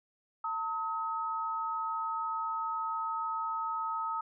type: tone pair together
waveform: sine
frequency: 901 / 1274.2 Hz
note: A5 / D#6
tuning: +41 / +41 cents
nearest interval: tritone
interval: 600 cents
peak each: -36 / -33 dBFS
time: 0.44-4.21 s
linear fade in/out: 5 ms
effects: none